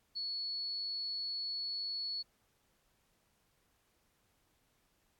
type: tone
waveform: sine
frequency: 4399 Hz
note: C#8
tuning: 14 cents flat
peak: -36 dBFS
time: 0.15-2.23 s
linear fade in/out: 20 ms
effects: pink hiss -75 dBFS RMS until 5.19 s + AAC 64 kbps